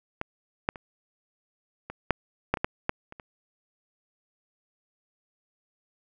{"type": "clicks", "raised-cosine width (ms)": 0.5, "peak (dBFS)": [-15, -9, -25, -21, -6, -7, -19, -9, -9, -27, -27], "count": 11, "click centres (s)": [0.214, 0.689, 0.758, 1.9, 2.107, 2.54, 2.572, 2.645, 2.894, 3.124, 3.198], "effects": []}